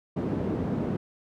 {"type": "band-pass noise", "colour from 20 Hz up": "white", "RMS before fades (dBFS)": -29, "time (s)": [0.16, 0.97], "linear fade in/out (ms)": 10, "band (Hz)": [100, 280], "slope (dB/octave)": 12, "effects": []}